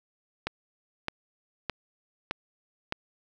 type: click train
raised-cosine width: 0.3 ms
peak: -13 dBFS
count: 5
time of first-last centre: 0.47-2.924 s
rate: 1.63 Hz
effects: none